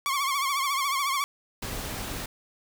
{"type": "tone with vibrato", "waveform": "sawtooth", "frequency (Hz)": 1105, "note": "C#6", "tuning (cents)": -6, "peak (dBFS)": -21, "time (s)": [0.06, 1.24], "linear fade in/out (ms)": 0, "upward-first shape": "triangle", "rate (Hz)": 14, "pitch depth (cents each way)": 100}
{"type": "noise", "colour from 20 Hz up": "pink", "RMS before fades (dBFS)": -34, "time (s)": [1.62, 2.26], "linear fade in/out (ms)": 5}
{"effects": []}